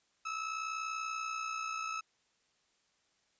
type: tone with amplitude modulation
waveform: 30% pulse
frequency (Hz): 1300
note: E6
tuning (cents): -24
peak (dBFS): -31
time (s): 0.25-2.01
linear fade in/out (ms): 10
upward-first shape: sine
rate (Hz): 60.4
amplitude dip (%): 55
effects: white hiss -74 dBFS RMS until 3.39 s + resampled to 16000 Hz